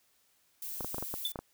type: noise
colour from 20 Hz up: violet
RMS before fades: -40 dBFS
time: 0.62-1.32 s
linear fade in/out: 2 ms
type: clicks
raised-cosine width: 1 ms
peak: -23 dBFS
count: 8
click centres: 0.808 / 0.846 / 0.945 / 0.983 / 1.026 / 1.14 / 1.358 / 1.39 s
type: tone with exponential decay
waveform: triangle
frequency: 3500 Hz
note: A7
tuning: 10 cents flat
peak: -25 dBFS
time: 1.25-1.35 s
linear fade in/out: 2 ms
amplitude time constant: 21 ms
effects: white hiss -70 dBFS RMS until 1.53 s